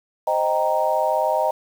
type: chord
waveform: sine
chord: C minor seventh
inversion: none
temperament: equal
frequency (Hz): 523.3 / 622.3 / 784 / 932.3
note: C5 / Eb5 / G5 / Bb5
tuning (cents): 0 / 0 / 0 / 0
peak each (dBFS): -26 / -21 / -24 / -23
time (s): 0.27-1.51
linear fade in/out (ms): 5
effects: 7-bit